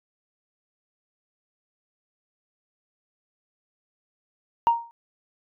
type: tone with exponential decay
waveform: sine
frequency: 932.3 Hz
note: A#5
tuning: in tune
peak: -11 dBFS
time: 4.67-4.91 s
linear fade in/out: 0 ms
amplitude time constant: 52 ms
effects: tanh soft clip ceiling -11 dBFS